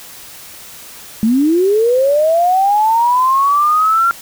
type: linear sweep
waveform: sine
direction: up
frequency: 210.1 to 1384 Hz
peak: -9 dBFS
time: 1.23-4.11 s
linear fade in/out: 0 ms
effects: white hiss -35 dBFS RMS until 4.21 s